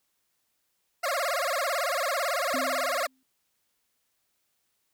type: tone with vibrato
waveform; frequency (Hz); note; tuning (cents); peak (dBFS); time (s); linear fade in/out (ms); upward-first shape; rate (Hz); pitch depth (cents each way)
20% pulse; 620; D#5; -6; -21; 1.03-3.07; 10; sine; 18; 250
type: tone with exponential decay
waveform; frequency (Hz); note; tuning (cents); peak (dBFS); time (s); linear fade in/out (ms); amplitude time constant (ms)
sine; 261.6; C4; 0; -30; 2.54-3.23; 1; 150
effects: white hiss -75 dBFS RMS until 4.93 s